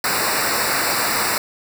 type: noise with comb filter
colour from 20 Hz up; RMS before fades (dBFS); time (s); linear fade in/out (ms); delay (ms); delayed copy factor
pink; -20; 0.04-1.38; 2; 0.31; -1
effects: none